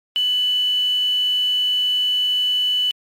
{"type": "tone with quantisation", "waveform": "sine", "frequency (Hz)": 2983, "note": "F#7", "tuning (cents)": 13, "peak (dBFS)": -16, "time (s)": [0.16, 2.91], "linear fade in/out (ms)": 0, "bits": 6, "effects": ["MP3 64 kbps"]}